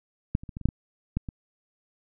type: clicks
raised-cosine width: 5 ms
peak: -11 / -28 / -26 / -22 / -27 / -7 / -17 / -13 / -22 dBFS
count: 9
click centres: 0.351 / 0.435 / 0.492 / 0.569 / 0.613 / 0.656 / 0.688 / 1.17 / 1.288 s
effects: none